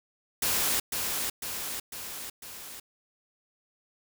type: noise with echo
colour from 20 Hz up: white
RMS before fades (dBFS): -27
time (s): 0.42-0.8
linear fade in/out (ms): 5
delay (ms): 500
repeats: 4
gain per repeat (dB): -4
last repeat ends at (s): 2.8
effects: none